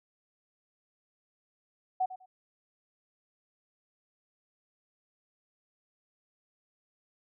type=tone with echo; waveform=sine; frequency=746 Hz; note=F#5; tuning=14 cents sharp; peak=-25 dBFS; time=2-2.06 s; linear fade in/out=10 ms; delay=100 ms; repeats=2; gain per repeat=-14 dB; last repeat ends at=2.26 s; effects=none